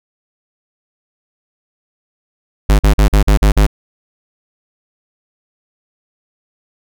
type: tone bursts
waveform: square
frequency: 51.2 Hz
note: G#1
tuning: 24 cents flat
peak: -7 dBFS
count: 7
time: 2.69-3.666 s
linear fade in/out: 5 ms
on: 100 ms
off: 46 ms
effects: none